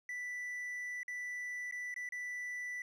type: tone with dropouts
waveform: triangle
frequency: 1975.5 Hz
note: B6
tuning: in tune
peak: -37 dBFS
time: 0.09-2.82 s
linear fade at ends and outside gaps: 2 ms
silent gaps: 1.032-1.08 / 1.712-1.723 / 1.942-1.962 / 2.09-2.122 s
effects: resampled to 32000 Hz